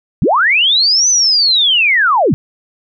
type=linear two-way sweep; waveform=sine; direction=up then down; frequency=96.8 to 6150 to 96.8 Hz; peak=-8 dBFS; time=0.22-2.34 s; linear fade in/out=0 ms; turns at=1.09 s; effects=none